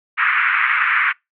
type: band-pass noise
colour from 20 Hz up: pink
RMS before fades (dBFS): -17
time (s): 0.17-1.13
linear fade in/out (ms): 20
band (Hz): 1200 to 2400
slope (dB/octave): 48
effects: noise-tail reverb RT60 0.2 s tail -26 dB re dry